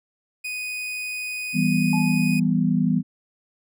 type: tone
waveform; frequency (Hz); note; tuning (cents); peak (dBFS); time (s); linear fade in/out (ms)
40% pulse; 2489; D#7; 0; -27; 0.44-2.4; 10
type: chord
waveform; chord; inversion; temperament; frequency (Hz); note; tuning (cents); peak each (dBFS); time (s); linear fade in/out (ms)
sine; E minor; none; equal; 164.81 / 196 / 246.9; E3 / G3 / B3; 0 / 0 / 0; -22; 1.53-3.03; 50
type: tone with exponential decay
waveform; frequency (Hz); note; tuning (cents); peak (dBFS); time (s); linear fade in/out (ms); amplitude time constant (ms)
sine; 860; A5; -40; -26; 1.93-2.53; 2; 130
effects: none